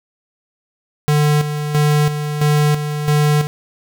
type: tone with tremolo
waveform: square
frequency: 149 Hz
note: D3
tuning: 25 cents sharp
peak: -12 dBFS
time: 1.08-3.47 s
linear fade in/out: 0 ms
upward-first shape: square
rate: 1.5 Hz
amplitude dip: 60%
effects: none